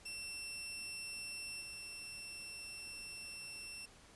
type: tone with level steps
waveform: 15% pulse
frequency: 2700 Hz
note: E7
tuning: 41 cents sharp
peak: -36 / -39 dBFS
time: 0.05-3.86 s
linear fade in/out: 10 ms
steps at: 1.61 s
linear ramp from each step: 5 ms
effects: pink hiss -61 dBFS RMS until 4.15 s + resampled to 24000 Hz